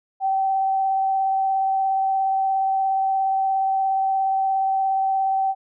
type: tone with vibrato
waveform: sine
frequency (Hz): 772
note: G5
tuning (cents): -27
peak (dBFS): -18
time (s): 0.2-5.55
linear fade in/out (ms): 50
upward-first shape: triangle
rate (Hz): 17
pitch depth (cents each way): 13
effects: none